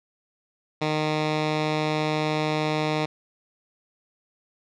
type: tone with low-pass filter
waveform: 10% pulse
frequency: 153.8 Hz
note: D#3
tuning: 20 cents flat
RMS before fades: -25 dBFS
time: 0.81-3.06 s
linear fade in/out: 10 ms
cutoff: 4100 Hz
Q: 1.3
effects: none